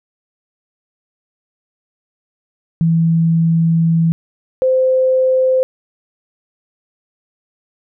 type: tone pair in turn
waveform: sine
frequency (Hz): 164.8 / 518.1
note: E3 / C5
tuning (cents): 0 / -17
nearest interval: octave + minor sixth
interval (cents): 1983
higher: second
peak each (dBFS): -10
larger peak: neither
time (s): 2.81-4.12 / 4.62-5.63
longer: first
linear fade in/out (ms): 0
effects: none